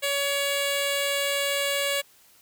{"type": "tone with notch filter", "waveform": "10% pulse", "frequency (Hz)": 563, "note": "C#5", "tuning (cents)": 27, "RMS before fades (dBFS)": -26, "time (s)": [0.02, 2.02], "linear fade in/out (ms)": 20, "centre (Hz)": 1300, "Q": 1.3, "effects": ["white hiss -57 dBFS RMS until 2.41 s"]}